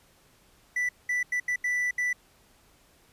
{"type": "tone bursts at uneven times", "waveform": "triangle", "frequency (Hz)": 1975.5, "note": "B6", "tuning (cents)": 0, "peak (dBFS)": -23, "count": 6, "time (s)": [[0.76, 0.89], [1.09, 1.23], [1.32, 1.4], [1.48, 1.56], [1.64, 1.91], [1.98, 2.13]], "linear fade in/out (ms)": 5, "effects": ["pink hiss -61 dBFS RMS until 3.12 s", "resampled to 32000 Hz"]}